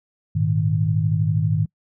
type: chord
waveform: sine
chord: Ab suspended second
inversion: none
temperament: equal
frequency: 103.83 / 116.54 / 155.56 Hz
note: Ab2 / Bb2 / Eb3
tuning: 0 / 0 / 0 cents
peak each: -21 / -25 / -20 dBFS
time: 0.35-1.66 s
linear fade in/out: 10 ms
effects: noise-tail reverb RT60 0.1 s tail -26 dB re dry